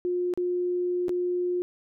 sine tone with dropouts, 356.8 Hz, F4, 37 cents sharp, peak -24 dBFS, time 0.05-1.62 s, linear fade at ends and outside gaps 0 ms, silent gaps 0.338-0.375 / 1.083-1.093 s, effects none

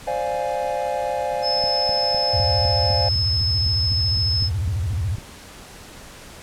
triangle chord, D half-diminished seventh, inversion third, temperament equal, 523.3 / 587.3 / 698.5 / 830.6 Hz, C5 / D5 / F5 / Ab5, 0 / 0 / 0 / 0 cents, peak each -25 / -25 / -26 / -25 dBFS, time 0.07-3.09 s, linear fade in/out 5 ms
sine tone, 5200 Hz, E8, 24 cents flat, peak -20 dBFS, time 1.42-4.5 s, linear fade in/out 50 ms
click train, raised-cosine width 5 ms, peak -21 dBFS, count 15, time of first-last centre 1.64-5.184 s, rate 3.95 Hz
sine tone with vibrato, 91 Hz, F#2, 28 cents flat, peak -20 dBFS, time 2.33-5.16 s, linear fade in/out 10 ms, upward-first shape square, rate 14 Hz, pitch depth 260 cents each way
effects pink hiss -41 dBFS RMS until 6.42 s + low-pass 11000 Hz 12 dB/octave

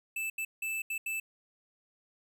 square tone bursts at uneven times, 2637 Hz, E7, in tune, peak -33 dBFS, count 5, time 0.16-0.3 / 0.38-0.45 / 0.62-0.82 / 0.9-0.98 / 1.06-1.2 s, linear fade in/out 5 ms, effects none

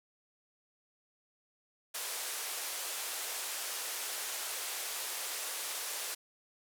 white band-pass noise, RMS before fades -39 dBFS, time 1.94-6.15 s, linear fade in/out 10 ms, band 410 to 13000 Hz, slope 24 dB/octave, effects none

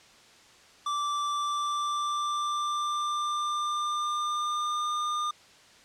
square tone with pitch glide, 1169 to 1208.8 Hz, D6 to D6, -8 to +50 cents, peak -28 dBFS, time 0.86-5.31 s, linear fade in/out 5 ms, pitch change +58 cents, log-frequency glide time 1.28-4.92 s, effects white hiss -55 dBFS RMS until 5.84 s + low-pass 6000 Hz 12 dB/octave

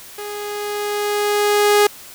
sawtooth tone with level ramp, 413.9 Hz, G#4, 6 cents flat, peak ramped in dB -24 to -6 dBFS, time 0.18-1.87 s, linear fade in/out 5 ms, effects white hiss -39 dBFS RMS until 2.14 s

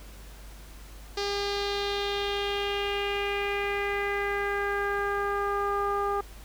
sawtooth tone with low-pass filter sweep, 403.4 Hz, G4, 50 cents sharp, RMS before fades -29 dBFS, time 1.17-6.21 s, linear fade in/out 5 ms, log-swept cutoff 4800 to 1100 Hz, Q 3.6, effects added 50 Hz sine -44 dBFS peak until 6.44 s + pink hiss -51 dBFS RMS until 6.44 s

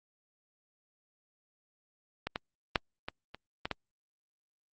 clicks, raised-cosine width 0.3 ms, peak -17 / -17 / -8 / -20 / -27 / -17 / -16 dBFS, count 7, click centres 2.27 / 2.359 / 2.758 / 3.085 / 3.346 / 3.655 / 3.713 s, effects Opus 48 kbps

